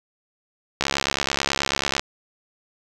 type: click train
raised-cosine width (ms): 0.2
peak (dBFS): -3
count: 83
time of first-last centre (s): 0.81-1.995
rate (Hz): 69.2
effects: none